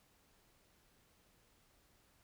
silence, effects pink hiss -71 dBFS RMS until 2.23 s

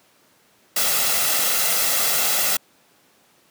white noise with comb filter, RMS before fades -20 dBFS, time 0.76-2.57 s, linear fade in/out 5 ms, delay 1.5 ms, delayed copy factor +0.55, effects pink hiss -57 dBFS RMS until 3.5 s + high-pass 200 Hz 12 dB/octave

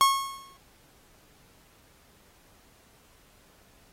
45% pulse tone with exponential decay, 1092 Hz, C#6, 26 cents flat, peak -15 dBFS, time 0.01-0.57 s, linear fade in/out 0 ms, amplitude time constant 120 ms, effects pink hiss -60 dBFS RMS until 3.92 s + AAC 48 kbps

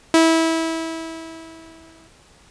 sawtooth tone with exponential decay, 325.7 Hz, E4, 21 cents flat, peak -6 dBFS, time 0.14-2.08 s, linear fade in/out 2 ms, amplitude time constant 420 ms, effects pink hiss -51 dBFS RMS until 2.5 s + resampled to 22050 Hz

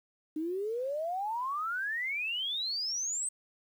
sine exponential sweep, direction up, 301.7 to 8372 Hz, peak -31 dBFS, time 0.36-3.29 s, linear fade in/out 5 ms, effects 10-bit

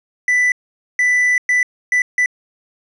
triangle tone bursts at uneven times, 1985 Hz, B6, 8 cents sharp, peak -10 dBFS, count 5, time 0.28-0.52 / 0.99-1.38 / 1.49-1.63 / 1.92-2.02 / 2.18-2.26 s, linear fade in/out 2 ms, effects resampled to 24000 Hz

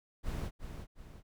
brown noise with echo, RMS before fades -36 dBFS, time 0.23-0.51 s, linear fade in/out 50 ms, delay 360 ms, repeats 2, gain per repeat -7 dB, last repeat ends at 1.23 s, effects none

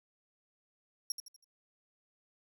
30% pulse tone with echo, 5588 Hz, F8, in tune, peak -28 dBFS, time 1.1-1.12 s, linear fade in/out 2 ms, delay 81 ms, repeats 4, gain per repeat -8 dB, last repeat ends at 1.444 s, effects none

